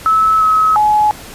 sine tone with pitch steps, 1301 / 1282 / 846 Hz, E6 / E6 / G#5, -23 / -49 / +32 cents, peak -8 dBFS, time 0.06-1.11 s, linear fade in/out 0 ms, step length 350 ms, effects pink hiss -33 dBFS RMS until 1.34 s + resampled to 32000 Hz

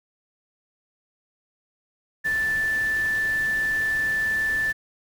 sine tone in noise, 1760 Hz, A6, in tune, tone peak -21 dBFS, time 2.24-4.73 s, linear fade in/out 20 ms, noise pink, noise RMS -39 dBFS, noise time 2.24-4.73 s, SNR +15 dB, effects none

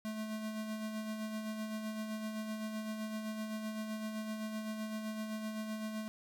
square tone with tremolo, 216.9 Hz, A3, 25 cents flat, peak -37 dBFS, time 0.05-6.08 s, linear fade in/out 0 ms, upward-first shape sine, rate 7.8 Hz, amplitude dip 40%, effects none

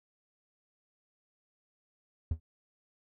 triangle tone with exponential decay, 80.5 Hz, E2, 41 cents flat, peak -23 dBFS, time 2.31-2.4 s, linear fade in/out 5 ms, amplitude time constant 18 ms, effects none

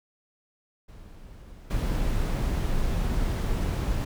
brown noise with level steps, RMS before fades -45 / -26 dBFS, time 0.88-4.05 s, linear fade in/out 10 ms, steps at 1.7 s, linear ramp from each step 10 ms, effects none

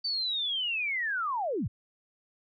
sine linear sweep, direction down, 4613 to 68 Hz, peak -28 dBFS, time 0.04-1.68 s, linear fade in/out 10 ms, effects none

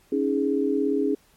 sine chord, C# suspended second, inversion none, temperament equal with one note detuned, 277.2 / 314.7 / 415.3 Hz, C#4 / D#4 / G#4, 0 / +20 / 0 cents, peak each -24 / -27 / -24 dBFS, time 0.12-1.15 s, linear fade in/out 5 ms, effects pink hiss -60 dBFS RMS until 1.36 s + MP3 64 kbps

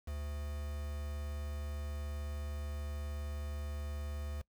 triangle tone with quantisation, 73.42 Hz, D2, in tune, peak -36 dBFS, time 0.07-4.42 s, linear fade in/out 10 ms, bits 8, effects noise-tail reverb RT60 0.1 s tail -22 dB re dry

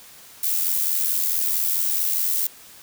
violet noise with amplitude modulation, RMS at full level -20 dBFS, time 0.43-2.47 s, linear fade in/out 5 ms, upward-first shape sine, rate 84.6 Hz, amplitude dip 50%, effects white hiss -46 dBFS RMS until 2.82 s

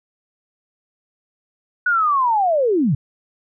sine linear sweep, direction down, 1483 to 116.54 Hz, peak -14 dBFS, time 1.86-2.95 s, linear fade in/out 5 ms, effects none

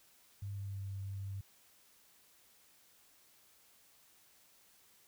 sine tone with pitch glide, 100 to 98 Hz, G2 to G2, +35 to 0 cents, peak -39 dBFS, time 0.42-1.41 s, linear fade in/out 5 ms, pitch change -35 cents, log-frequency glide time 0.52-0.81 s, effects white hiss -66 dBFS RMS until 5.07 s

